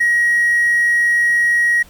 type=tone with hard clipping; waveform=triangle; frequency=1897 Hz; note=A#6; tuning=30 cents sharp; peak=-12 dBFS; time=0-1.83 s; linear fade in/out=10 ms; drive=4 dB; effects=pink hiss -46 dBFS RMS until 1.89 s